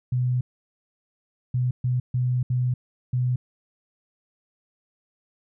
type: tone bursts at uneven times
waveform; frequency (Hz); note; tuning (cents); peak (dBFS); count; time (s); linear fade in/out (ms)
sine; 125.2; B2; +24; -20; 6; 0.12-0.41 / 1.54-1.71 / 1.84-2 / 2.14-2.43 / 2.5-2.74 / 3.13-3.36; 5
effects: none